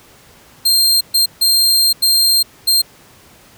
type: tone bursts at uneven times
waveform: sawtooth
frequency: 4186 Hz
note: C8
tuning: in tune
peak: -7 dBFS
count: 5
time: 0.65-1.01 / 1.14-1.26 / 1.41-1.93 / 2.02-2.43 / 2.67-2.82 s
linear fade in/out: 10 ms
effects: pink hiss -45 dBFS RMS until 3.57 s + high-pass 60 Hz 12 dB/octave